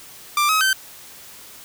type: tone with pitch steps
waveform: sawtooth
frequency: 1183 / 1274 / 1545 Hz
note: D6 / D#6 / G6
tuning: +12 / +41 / -26 cents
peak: -12 dBFS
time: 0.37-0.73 s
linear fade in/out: 2 ms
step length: 120 ms
effects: white hiss -42 dBFS RMS until 1.64 s